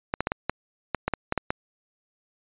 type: clicks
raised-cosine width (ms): 0.5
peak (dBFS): -9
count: 11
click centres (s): 0.139 / 0.206 / 0.271 / 0.319 / 0.496 / 0.947 / 1.08 / 1.137 / 1.324 / 1.377 / 1.505
effects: resampled to 8000 Hz